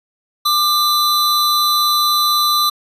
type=tone pair together; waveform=square; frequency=1192 / 3998 Hz; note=D6 / B7; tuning=+25 / +20 cents; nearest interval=octave + major sixth; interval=2095 cents; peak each=-16 dBFS; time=0.45-2.7 s; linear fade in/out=10 ms; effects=resampled to 32000 Hz